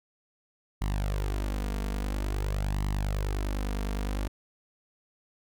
sawtooth tone with flanger, 49.86 Hz, G1, 30 cents sharp, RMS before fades -30 dBFS, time 0.81-4.28 s, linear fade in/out 10 ms, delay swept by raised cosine 0.99 to 4.39 ms, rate 0.49 Hz, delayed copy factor +0.65, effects none

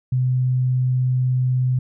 sine tone, 127.4 Hz, C3, 46 cents flat, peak -16 dBFS, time 0.12-1.79 s, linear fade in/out 5 ms, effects none

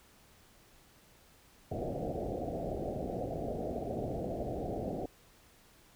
white low-pass noise, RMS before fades -37 dBFS, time 1.71-5.06 s, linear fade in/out 5 ms, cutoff 740 Hz, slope 96 dB/octave, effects pink hiss -62 dBFS RMS until 5.95 s

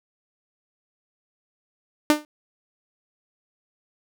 sawtooth tone with exponential decay, 300 Hz, D4, 37 cents sharp, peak -8 dBFS, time 2.1-2.25 s, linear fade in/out 0 ms, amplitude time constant 32 ms, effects none

